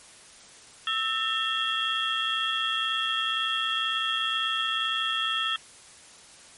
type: tone cluster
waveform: sine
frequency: 1311 / 1804 / 2729 / 3246 / 3368 Hz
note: E6 / A6 / F7 / G#7 / G#7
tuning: -10 / +43 / -41 / -40 / +24 cents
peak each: -30 / -33 / -34 / -29 / -32 dBFS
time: 0.87-5.56 s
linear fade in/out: 2 ms
effects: white hiss -50 dBFS RMS until 6.57 s + MP3 48 kbps